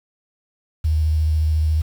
sine tone with vibrato, 78 Hz, D#2, 5 cents sharp, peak -15 dBFS, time 0.84-1.82 s, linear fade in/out 10 ms, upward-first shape sine, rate 14 Hz, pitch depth 22 cents each way, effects 7-bit

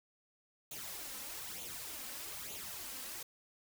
white noise with flanger, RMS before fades -45 dBFS, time 0.71-3.23 s, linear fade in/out 5 ms, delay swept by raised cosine 0.29 to 3.89 ms, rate 1.1 Hz, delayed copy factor +0.65, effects none

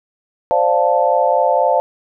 sine chord, D minor seventh, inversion third, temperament equal, 523.3 / 587.3 / 698.5 / 880 Hz, C5 / D5 / F5 / A5, 0 / 0 / 0 / 0 cents, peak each -17 dBFS, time 0.51-1.8 s, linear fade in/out 0 ms, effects none

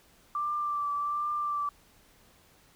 sine tone with vibrato, 1174.7 Hz, D6, in tune, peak -28 dBFS, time 0.35-1.69 s, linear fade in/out 2 ms, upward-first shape triangle, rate 1.3 Hz, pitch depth 28 cents each way, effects pink hiss -61 dBFS RMS until 2.75 s

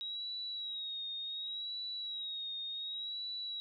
sine tone with vibrato, 3818 Hz, A#7, 41 cents sharp, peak -38 dBFS, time 0.01-3.6 s, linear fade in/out 0 ms, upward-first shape sine, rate 0.68 Hz, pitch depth 57 cents each way, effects none

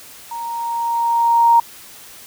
sine tone with level ramp, 932.3 Hz, A#5, in tune, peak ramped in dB -25 to -7 dBFS, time 0.31-1.6 s, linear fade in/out 5 ms, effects white hiss -40 dBFS RMS until 2.26 s

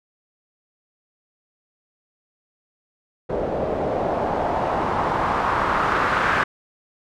white noise with low-pass filter sweep, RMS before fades -22 dBFS, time 3.29-6.44 s, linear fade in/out 10 ms, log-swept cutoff 520 to 1500 Hz, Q 2.3, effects none

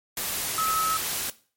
sine tone in noise, 1291 Hz, E6, 37 cents flat, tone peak -23 dBFS, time 0.58-0.97 s, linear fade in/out 2 ms, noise white, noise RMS -29 dBFS, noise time 0.17-1.3 s, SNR +3 dB, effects noise-tail reverb RT60 0.4 s tail -18 dB re dry + MP3 64 kbps

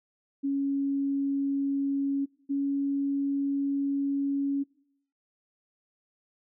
sine tone pair in turn, 277.4 / 278.9 Hz, C#4 / C#4, +1 / +11 cents, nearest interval unison, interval 10 cents, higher second, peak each -25 dBFS, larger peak neither, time 0.43-2.26 / 2.49-4.64 s, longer second, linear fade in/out 20 ms, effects noise-tail reverb RT60 0.7 s tail -23 dB re dry

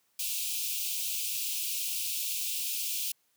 white high-pass noise, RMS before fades -33 dBFS, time 0.19-3.12 s, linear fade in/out 5 ms, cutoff 2400 Hz, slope 96 dB/octave, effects white hiss -72 dBFS RMS until 3.36 s + high-pass 100 Hz 12 dB/octave

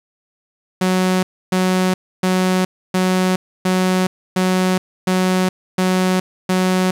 sawtooth tone bursts, 185 Hz, F#3, in tune, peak -10 dBFS, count 9, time 0.81-6.91 s, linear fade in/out 5 ms, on 420 ms, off 290 ms, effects low-pass 12000 Hz 12 dB/octave + 8-bit

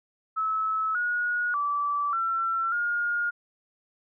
sine tone with pitch steps, 1299 / 1449 / 1158 / 1348 / 1423 Hz, E6 / F#6 / D6 / E6 / F6, -26 / -37 / -25 / +38 / +32 cents, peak -24 dBFS, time 0.36-3.31 s, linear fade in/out 20 ms, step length 590 ms, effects none

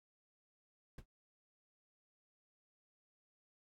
brown noise with exponential decay, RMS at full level -40 dBFS, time 0.98-1.06 s, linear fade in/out 5 ms, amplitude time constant 16 ms, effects MP3 64 kbps

